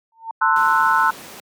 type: tone with exponential growth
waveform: sine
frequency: 904 Hz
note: A5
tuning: 47 cents sharp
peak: -22 dBFS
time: 0.12-0.31 s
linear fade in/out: 2 ms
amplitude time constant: 40 ms
type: chord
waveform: sine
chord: F# half-diminished seventh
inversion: first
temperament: equal with one note detuned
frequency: 892.3 / 1046.5 / 1318.5 / 1480 Hz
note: A5 / C6 / E6 / F#6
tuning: +24 / 0 / 0 / 0 cents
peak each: -19 dBFS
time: 0.41-1.11 s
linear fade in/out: 10 ms
type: noise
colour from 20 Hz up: pink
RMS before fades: -37 dBFS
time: 0.56-1.4 s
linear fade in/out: 2 ms
effects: high-pass 200 Hz 12 dB/octave